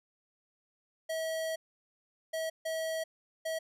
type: tone bursts at uneven times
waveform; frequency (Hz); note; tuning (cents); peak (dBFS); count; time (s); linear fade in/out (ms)
square; 644; E5; -41; -33; 4; 1.09-1.56 / 2.33-2.5 / 2.65-3.04 / 3.45-3.59; 10
effects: resampled to 32000 Hz